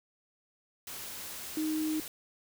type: tone in noise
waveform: sine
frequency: 311.1 Hz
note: D#4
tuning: in tune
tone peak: -29 dBFS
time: 1.57-2 s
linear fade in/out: 2 ms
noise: white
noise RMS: -42 dBFS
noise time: 0.87-2.08 s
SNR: +10 dB
effects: none